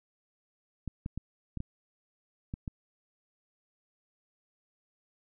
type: clicks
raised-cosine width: 5 ms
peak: -23 dBFS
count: 7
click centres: 0.877 / 1.061 / 1.176 / 1.573 / 1.604 / 2.539 / 2.678 s
effects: none